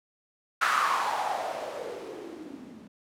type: noise with low-pass filter sweep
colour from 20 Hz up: violet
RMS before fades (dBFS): -31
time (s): 0.61-2.88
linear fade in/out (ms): 10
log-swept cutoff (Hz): 1400 to 210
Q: 5.2
effects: none

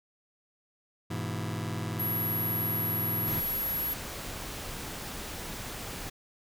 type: chord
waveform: sawtooth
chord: E major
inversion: first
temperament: just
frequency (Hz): 103.01 / 123.61 / 164.81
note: G#2 / B2 / E3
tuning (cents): -14 / +2 / 0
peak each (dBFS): -31 / -33 / -33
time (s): 1.1-3.4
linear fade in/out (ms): 10
type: tone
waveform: sine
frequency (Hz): 11430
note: F9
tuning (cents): +39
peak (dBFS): -29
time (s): 1.99-3.94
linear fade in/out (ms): 10
type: noise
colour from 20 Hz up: pink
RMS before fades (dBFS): -39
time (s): 3.27-6.1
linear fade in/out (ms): 10
effects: none

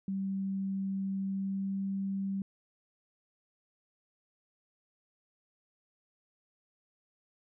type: tone with pitch glide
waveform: sine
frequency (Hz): 193.8 to 195.04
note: G3 to G3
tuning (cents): -20 to -8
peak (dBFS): -31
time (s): 0.08-2.42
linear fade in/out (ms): 2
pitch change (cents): +12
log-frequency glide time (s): 1.23-1.79
effects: none

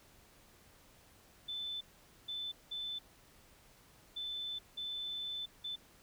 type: tone bursts at uneven times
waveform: sine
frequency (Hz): 3520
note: A7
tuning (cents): 0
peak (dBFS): -38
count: 6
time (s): 1.48-1.81 / 2.28-2.52 / 2.71-2.99 / 4.16-4.59 / 4.77-5.46 / 5.64-5.76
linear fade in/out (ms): 10
effects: pink hiss -63 dBFS RMS until 6.02 s

